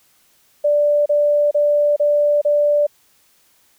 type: tone bursts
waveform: sine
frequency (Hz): 587.3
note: D5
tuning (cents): 0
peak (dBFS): -12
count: 5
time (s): 0.64-2.868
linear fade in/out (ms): 10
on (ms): 420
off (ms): 32
effects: white hiss -57 dBFS RMS until 3.78 s